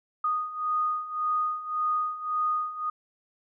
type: beating tone pair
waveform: sine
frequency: 1236 / 1237.8 Hz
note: D#6 / D#6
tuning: -12 / -9 cents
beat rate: 1.8 Hz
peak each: -31 / -27 dBFS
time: 0.24-2.9 s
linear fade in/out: 5 ms
effects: none